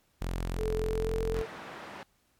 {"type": "tone", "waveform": "sawtooth", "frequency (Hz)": 43.65, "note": "F1", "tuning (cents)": 0, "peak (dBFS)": -27, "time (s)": [0.21, 1.42], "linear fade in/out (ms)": 10}
{"type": "tone with pitch glide", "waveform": "sine", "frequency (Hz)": [434, 445.4], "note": ["A4", "A4"], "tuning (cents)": [-24, 21], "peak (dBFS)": -30, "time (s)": [0.57, 1.47], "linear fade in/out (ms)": 50, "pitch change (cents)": 45, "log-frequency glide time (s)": [0.79, 1.18]}
{"type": "band-pass noise", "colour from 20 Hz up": "white", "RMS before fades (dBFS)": -44, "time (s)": [1.35, 2.03], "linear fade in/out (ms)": 0, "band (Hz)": [130, 1500], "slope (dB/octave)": 12}
{"effects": ["pink hiss -70 dBFS RMS until 2.39 s", "MP3 96 kbps"]}